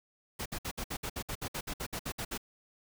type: noise bursts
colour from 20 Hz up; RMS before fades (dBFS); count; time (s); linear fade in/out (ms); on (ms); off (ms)
pink; -37; 16; 0.39-2.378; 10; 68; 60
effects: none